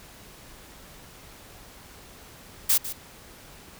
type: noise with echo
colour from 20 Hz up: blue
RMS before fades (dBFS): -20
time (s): 2.69-2.78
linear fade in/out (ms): 10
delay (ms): 150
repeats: 1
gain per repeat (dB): -13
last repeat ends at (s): 2.93
effects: pink hiss -48 dBFS RMS until 3.79 s